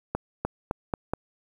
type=accelerating click train; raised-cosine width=1 ms; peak=-12 dBFS; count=5; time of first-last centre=0.15-1.136 s; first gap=300 ms; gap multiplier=0.87; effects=8-bit